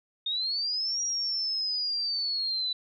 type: linear two-way sweep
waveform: sine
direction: up then down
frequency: 3648 to 5720 to 3961 Hz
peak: -27 dBFS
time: 0.26-2.73 s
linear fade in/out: 5 ms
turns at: 1.02 s
effects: none